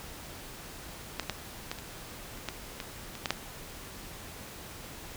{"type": "clicks", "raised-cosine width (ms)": 0.2, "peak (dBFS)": [-13, -29, -13, -16, -24, -30, -15, -18, -23, -12, -9], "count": 11, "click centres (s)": [1.197, 1.231, 1.297, 1.715, 1.787, 2.375, 2.487, 2.802, 3.153, 3.258, 3.306], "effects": ["pink hiss -45 dBFS RMS until 5.16 s"]}